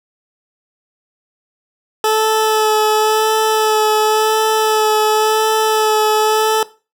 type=tone with vibrato; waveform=20% pulse; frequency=433.6 Hz; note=A4; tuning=25 cents flat; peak=-7 dBFS; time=2.04-6.63 s; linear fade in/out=2 ms; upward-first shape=sine; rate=0.93 Hz; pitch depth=16 cents each way; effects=noise-tail reverb RT60 0.3 s tail -17 dB re dry